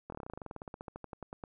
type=slowing click train; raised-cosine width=1 ms; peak=-28 dBFS; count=25; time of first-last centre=0.1-1.438 s; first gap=23 ms; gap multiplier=1.07; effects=none